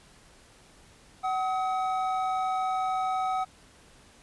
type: tone pair together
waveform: triangle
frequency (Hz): 752.6 / 1272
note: F#5 / D#6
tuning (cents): +29 / +38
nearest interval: major sixth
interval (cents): 909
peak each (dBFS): -25 / -30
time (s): 1.23-3.45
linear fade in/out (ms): 20
effects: pink hiss -56 dBFS RMS until 4.22 s + resampled to 24000 Hz